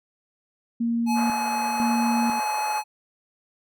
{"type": "tone with tremolo", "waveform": "sine", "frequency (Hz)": 233.1, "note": "A#3", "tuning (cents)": 0, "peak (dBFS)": -21, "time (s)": [0.8, 2.4], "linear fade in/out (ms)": 10, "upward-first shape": "square", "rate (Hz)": 1, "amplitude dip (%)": 70}
{"type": "tone", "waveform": "square", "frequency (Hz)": 850, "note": "G#5", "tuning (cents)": 40, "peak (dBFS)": -25, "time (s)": [1.06, 2.84], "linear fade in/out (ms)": 50}
{"type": "band-pass noise", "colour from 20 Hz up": "white", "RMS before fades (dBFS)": -34, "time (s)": [1.14, 2.83], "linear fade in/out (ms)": 50, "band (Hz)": [600, 1400], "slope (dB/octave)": 24}
{"effects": []}